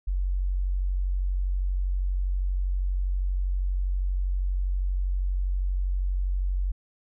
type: tone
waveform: sine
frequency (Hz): 46.25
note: F#1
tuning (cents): 0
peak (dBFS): -23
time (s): 0.07-6.72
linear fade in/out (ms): 10
effects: none